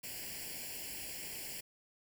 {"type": "noise with comb filter", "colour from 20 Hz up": "white", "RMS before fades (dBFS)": -44, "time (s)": [0.03, 1.61], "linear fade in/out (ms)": 10, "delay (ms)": 0.4, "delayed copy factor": 0.9, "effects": []}